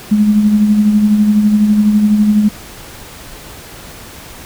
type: tone with tremolo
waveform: sine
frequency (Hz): 210.3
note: G#3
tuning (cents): +22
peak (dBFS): -5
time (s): 0.11-2.49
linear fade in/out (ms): 10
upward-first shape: sine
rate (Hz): 12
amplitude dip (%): 45
effects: pink hiss -33 dBFS RMS until 4.45 s